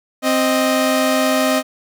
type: tone pair together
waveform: sawtooth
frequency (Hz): 261.6 / 622.2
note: C4 / D#5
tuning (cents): 0 / 0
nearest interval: octave + minor third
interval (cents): 1500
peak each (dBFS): -13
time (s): 0.22-1.63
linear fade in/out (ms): 50
effects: none